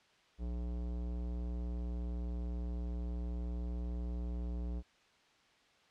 sine tone with tanh clipping, 59.8 Hz, A#1, 45 cents sharp, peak -38 dBFS, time 0.38-4.83 s, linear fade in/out 50 ms, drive 18 dB, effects white hiss -67 dBFS RMS until 5.9 s + low-pass 4000 Hz 12 dB/octave

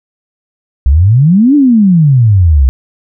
sine exponential two-way sweep, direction up then down, 61.9 to 300.3 to 61.9 Hz, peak -3 dBFS, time 0.86-2.69 s, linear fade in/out 0 ms, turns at 1.55 s, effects none

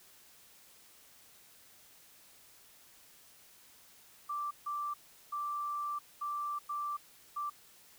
sine tone bursts at uneven times, 1173 Hz, D6, 2 cents flat, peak -34 dBFS, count 6, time 4.29-4.51 / 4.66-4.94 / 5.32-5.99 / 6.21-6.59 / 6.69-6.97 / 7.36-7.5 s, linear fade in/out 10 ms, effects white hiss -60 dBFS RMS until 7.98 s

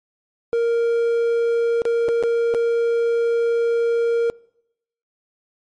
triangle tone with dropouts, 466.2 Hz, A#4, in tune, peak -14 dBFS, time 0.53-4.3 s, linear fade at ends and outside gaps 0 ms, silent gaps 1.819-1.853 / 2.084-2.088 / 2.227-2.236 / 2.54-2.547 s, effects noise-tail reverb RT60 0.8 s tail -25 dB re dry + MP3 48 kbps

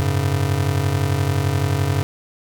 square chord, F# suspended second, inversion none, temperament just, 92.5 / 104.06 / 138.75 Hz, F#2 / G#2 / C#3, 0 / +4 / +2 cents, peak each -22 / -24 / -22 dBFS, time 0-2.03 s, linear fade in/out 0 ms, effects none

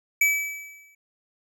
square tone with exponential decay, 2297 Hz, D7, 39 cents flat, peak -16 dBFS, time 0.21-0.95 s, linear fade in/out 5 ms, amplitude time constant 160 ms, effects none

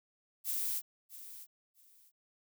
violet noise with echo, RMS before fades -35 dBFS, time 0.44-0.82 s, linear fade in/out 50 ms, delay 650 ms, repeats 2, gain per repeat -14 dB, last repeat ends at 2.12 s, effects none

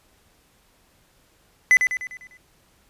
triangle tone with echo, 2009 Hz, B6, 29 cents sharp, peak -9 dBFS, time 1.71-1.77 s, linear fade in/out 0 ms, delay 100 ms, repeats 6, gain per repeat -6 dB, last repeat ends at 2.37 s, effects pink hiss -60 dBFS RMS until 2.89 s + resampled to 32000 Hz

